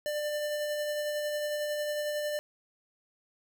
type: tone with tremolo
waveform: square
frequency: 595 Hz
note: D5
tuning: 22 cents sharp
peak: -30 dBFS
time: 0.06-2.39 s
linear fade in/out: 0 ms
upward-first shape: sine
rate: 11 Hz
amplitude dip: 25%
effects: none